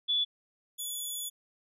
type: tone pair in turn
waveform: sine / 5% pulse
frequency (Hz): 3441 / 3427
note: A7 / A7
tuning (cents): -39 / -46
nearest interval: unison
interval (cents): 7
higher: first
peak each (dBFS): -25 / -26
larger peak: first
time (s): 0.08-0.25 / 0.78-1.3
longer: second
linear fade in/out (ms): 20
effects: resampled to 32000 Hz